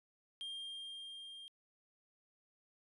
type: tone with level ramp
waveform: triangle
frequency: 3204 Hz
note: G7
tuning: 37 cents sharp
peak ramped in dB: -40 to -48 dBFS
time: 0.41-1.48 s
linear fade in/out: 0 ms
effects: resampled to 32000 Hz